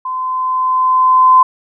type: tone with level ramp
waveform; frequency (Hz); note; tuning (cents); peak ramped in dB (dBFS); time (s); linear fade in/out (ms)
sine; 1027; C6; -33; -18 to -3; 0.05-1.43; 5
effects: none